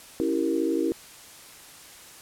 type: chord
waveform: sine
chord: C# diminished seventh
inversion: none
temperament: equal with one note detuned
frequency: 277.2 / 329.6 / 387 / 466.2 Hz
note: C#4 / E4 / G4 / Bb4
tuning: 0 / 0 / -22 / 0 cents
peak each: -29 / -25 / -30 / -30 dBFS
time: 0.2-0.92 s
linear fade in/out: 0 ms
effects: white hiss -47 dBFS RMS until 2.21 s + low-pass 12000 Hz 12 dB/octave